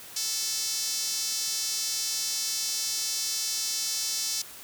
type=tone with high-pass filter; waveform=sawtooth; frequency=440 Hz; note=A4; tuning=in tune; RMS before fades=-30 dBFS; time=0.16-4.42 s; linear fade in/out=5 ms; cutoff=5300 Hz; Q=2.5; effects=white hiss -45 dBFS RMS until 4.63 s